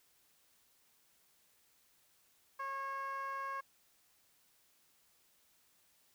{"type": "tone with band-pass filter", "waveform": "15% pulse", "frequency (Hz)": 545, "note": "C#5", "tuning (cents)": -29, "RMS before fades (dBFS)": -41, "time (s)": [2.59, 3.61], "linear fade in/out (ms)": 10, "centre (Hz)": 1200, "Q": 3, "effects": ["white hiss -71 dBFS RMS until 6.14 s"]}